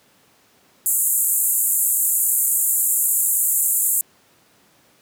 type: band-pass noise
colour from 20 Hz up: white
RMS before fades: -19 dBFS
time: 0.86-4.01 s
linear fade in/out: 0 ms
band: 7100 to 15000 Hz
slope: 96 dB/octave
effects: pink hiss -56 dBFS RMS until 5.01 s + high-pass 150 Hz 12 dB/octave